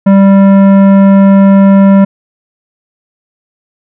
sine tone with tanh clipping, 196 Hz, G3, in tune, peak -3 dBFS, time 0.06-2.05 s, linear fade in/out 10 ms, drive 14 dB, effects none

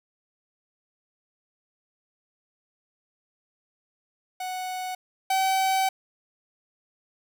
45% pulse tone pair in turn, 740 / 764.8 Hz, F#5 / G5, 0 / -43 cents, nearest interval minor second, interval 57 cents, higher second, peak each -30 / -21 dBFS, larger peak second, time 4.4-4.95 / 5.3-5.89 s, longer second, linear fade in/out 5 ms, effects none

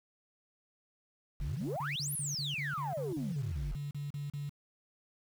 sine exponential two-way sweep, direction up then down, 37.89 to 11840 to 37.89 Hz, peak -33 dBFS, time 1.4-3.75 s, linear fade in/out 0 ms, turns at 2.13 s
sine tone bursts, 143.8 Hz, D3, 36 cents flat, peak -35 dBFS, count 16, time 1.41-4.495 s, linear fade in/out 5 ms, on 160 ms, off 35 ms
effects tanh soft clip ceiling -30 dBFS + 9-bit

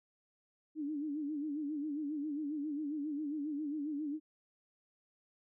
sine tone with vibrato, 296.6 Hz, D4, 17 cents sharp, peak -35 dBFS, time 0.75-4.2 s, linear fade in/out 50 ms, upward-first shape sine, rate 7.4 Hz, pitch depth 96 cents each way, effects none

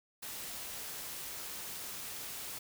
white noise, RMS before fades -43 dBFS, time 0.22-2.59 s, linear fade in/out 10 ms, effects none

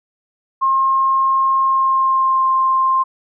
sine tone with pitch glide, 1069 to 1053.7 Hz, C6 to C6, +37 to +12 cents, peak -12 dBFS, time 0.61-3.04 s, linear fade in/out 20 ms, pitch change -25 cents, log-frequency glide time 1.61-2.47 s, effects none

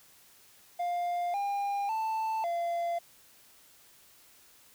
triangle tone with pitch steps, 702 / 804 / 884 / 686 Hz, F5 / G5 / A5 / F5, +9 / +44 / +8 / -31 cents, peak -27 dBFS, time 0.79-2.99 s, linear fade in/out 10 ms, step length 550 ms, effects white hiss -59 dBFS RMS until 4.74 s

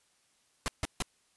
pink noise bursts, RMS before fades -31 dBFS, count 3, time 0.66-1.023 s, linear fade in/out 0 ms, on 21 ms, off 150 ms, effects white hiss -70 dBFS RMS until 1.36 s + resampled to 24000 Hz

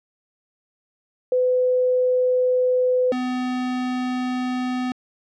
sine / square tone pair in turn, 504 / 252 Hz, B4 / B3, +35 / +35 cents, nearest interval octave, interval 1200 cents, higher first, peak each -16 / -23 dBFS, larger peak first, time 1.32-3.12 / 3.12-4.92 s, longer neither, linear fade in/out 2 ms, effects low-pass 4000 Hz 12 dB/octave

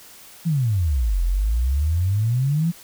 sine exponential two-way sweep, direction down then up, 174.61 to 41.74 to 174.61 Hz, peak -17 dBFS, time 0.45-2.72 s, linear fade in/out 20 ms, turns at 1.22 s, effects white hiss -45 dBFS RMS until 2.83 s

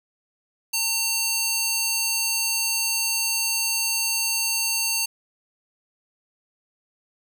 square tone with high-pass filter, 910 Hz, A#5, 42 cents flat, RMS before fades -24 dBFS, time 0.73-5.06 s, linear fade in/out 10 ms, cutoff 4100 Hz, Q 0.85, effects none

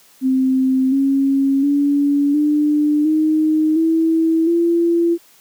sine tone with pitch steps, 261.6 / 273.2 / 285.3 / 297.9 / 311.1 / 324.9 / 339.3 Hz, C4 / C#4 / C#4 / D4 / D#4 / E4 / F4, 0 / -25 / +50 / +25 / 0 / -25 / -50 cents, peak -12 dBFS, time 0.21-5.18 s, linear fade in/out 50 ms, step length 710 ms, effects white hiss -50 dBFS RMS until 5.4 s + high-pass 150 Hz 12 dB/octave

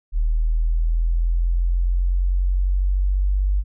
sine linear sweep, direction up, 39.04 to 49 Hz, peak -16 dBFS, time 0.12-3.64 s, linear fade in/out 50 ms, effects none

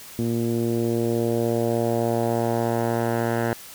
10% pulse tone with low-pass filter sweep, 116.54 Hz, A#2, in tune, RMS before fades -23 dBFS, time 0.19-3.53 s, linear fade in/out 0 ms, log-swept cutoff 280 to 1500 Hz, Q 1.6, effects white hiss -42 dBFS RMS until 3.74 s

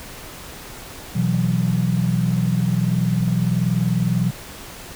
sine chord, B suspended fourth, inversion none, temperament equal, 123.47 / 164.81 / 185 Hz, B2 / E3 / F#3, 0 / 0 / 0 cents, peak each -21 dBFS, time 1.15-4.31 s, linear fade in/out 10 ms, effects pink hiss -37 dBFS RMS until 4.95 s

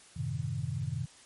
sine chord, F# diminished seventh, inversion none, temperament equal with one note detuned, 93.41 / 110 / 130.81 / 155.56 Hz, F#2 / A2 / C3 / Eb3, +17 / 0 / 0 / 0 cents, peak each -39 / -38 / -35 / -37 dBFS, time 0.16-1.06 s, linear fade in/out 10 ms, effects white hiss -56 dBFS RMS until 1.25 s + MP3 48 kbps

